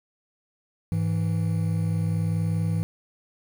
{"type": "tone pair together", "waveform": "triangle", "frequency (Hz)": [103.3, 163.98], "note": ["G#2", "E3"], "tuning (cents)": [-9, -9], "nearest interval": "minor sixth", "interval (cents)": 800, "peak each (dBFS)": -23, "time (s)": [0.92, 2.83], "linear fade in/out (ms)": 0, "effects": ["8-bit"]}